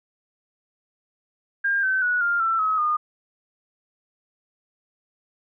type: tone with pitch steps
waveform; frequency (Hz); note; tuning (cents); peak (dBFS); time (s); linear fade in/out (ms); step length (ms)
sine; 1606 / 1534.4 / 1465.9 / 1400.5 / 1338.1 / 1278.4 / 1221.3; G6 / G6 / F#6 / F6 / E6 / D#6 / D#6; +41 / -37 / -17 / +4 / +26 / +47 / -33; -19; 1.64-2.97; 10; 190
effects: none